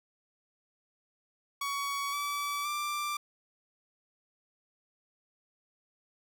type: tone with pitch steps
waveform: sawtooth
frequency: 1124 / 1151.6 / 1179.9 Hz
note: C#6 / D6 / D6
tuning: +24 / -34 / +8 cents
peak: -28 dBFS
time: 1.61-3.17 s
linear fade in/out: 5 ms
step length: 520 ms
effects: none